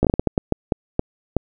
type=slowing click train; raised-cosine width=2 ms; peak=-3 dBFS; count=12; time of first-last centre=0.03-1.367 s; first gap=16 ms; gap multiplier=1.37; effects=none